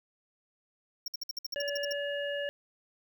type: tone bursts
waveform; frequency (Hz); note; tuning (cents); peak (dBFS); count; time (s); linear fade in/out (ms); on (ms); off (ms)
square; 5530; F8; -18; -33; 12; 1.06-1.928; 5; 21; 56
type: harmonic tone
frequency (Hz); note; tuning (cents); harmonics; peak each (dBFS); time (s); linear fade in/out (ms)
572; D5; -46; 1 / 3 / 5; -33 / -38 / -40; 1.56-2.49; 0
effects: 11-bit